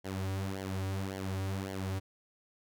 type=tone with flanger; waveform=sawtooth; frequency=96 Hz; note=G2; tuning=36 cents flat; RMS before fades=-36 dBFS; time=0.04-2 s; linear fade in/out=20 ms; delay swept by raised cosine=0.78 to 4.68 ms; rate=1.8 Hz; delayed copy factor=-0.8; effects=none